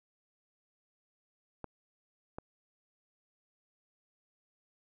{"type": "clicks", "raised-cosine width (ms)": 1, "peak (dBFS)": -26, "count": 2, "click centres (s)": [1.643, 2.385], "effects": []}